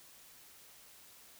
silence, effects white hiss -58 dBFS RMS until 1.39 s

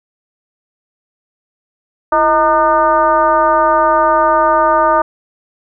sine tone with frequency modulation, 920 Hz, A#5, 23 cents flat, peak -8 dBFS, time 2.12-5.02 s, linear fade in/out 5 ms, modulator 292 Hz, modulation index 1.4, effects none

